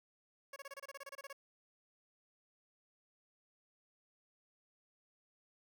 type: tone bursts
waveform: 15% pulse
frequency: 554.4 Hz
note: C#5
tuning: in tune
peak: -40 dBFS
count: 14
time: 0.53-1.329 s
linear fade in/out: 5 ms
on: 32 ms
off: 27 ms
effects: none